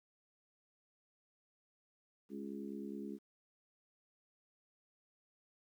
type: harmonic tone with a mistuned harmonic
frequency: 69.7 Hz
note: C#2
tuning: 10 cents sharp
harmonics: 3 / 4 / 5 / 6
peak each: -45 / -47 / -49 / -51 dBFS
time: 2.29-3.19 s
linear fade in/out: 50 ms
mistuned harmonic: 6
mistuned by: -20 cents
effects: 12-bit